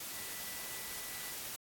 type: tone in noise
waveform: sine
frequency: 1975.5 Hz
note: B6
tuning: in tune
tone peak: -53 dBFS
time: 0.11-1.33 s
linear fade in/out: 5 ms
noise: white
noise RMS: -43 dBFS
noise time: 0-1.56 s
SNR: -13 dB
effects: AAC 64 kbps